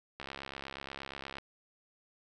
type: click train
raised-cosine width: 0.3 ms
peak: -25 dBFS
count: 82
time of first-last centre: 0.2-1.384 s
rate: 68.4 Hz
effects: none